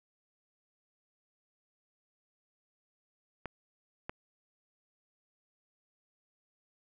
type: clicks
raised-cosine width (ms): 0.5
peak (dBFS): -23 / -22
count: 2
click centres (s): 3.457 / 4.095
effects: none